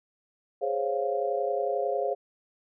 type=chord; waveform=sine; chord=Db major seventh; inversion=second; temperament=equal; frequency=415.3 / 523.3 / 554.4 / 698.5 Hz; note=Ab4 / C5 / Db5 / F5; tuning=0 / 0 / 0 / 0 cents; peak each=-31 dBFS; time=0.61-2.15 s; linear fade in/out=20 ms; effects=none